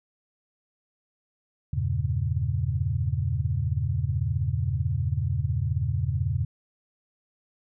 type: chord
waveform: sine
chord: E diminished seventh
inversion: none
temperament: equal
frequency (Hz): 82.41 / 98 / 116.54 / 138.59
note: E2 / G2 / Bb2 / Db3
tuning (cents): 0 / 0 / 0 / 0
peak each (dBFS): -29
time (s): 1.73-6.45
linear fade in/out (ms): 5
effects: none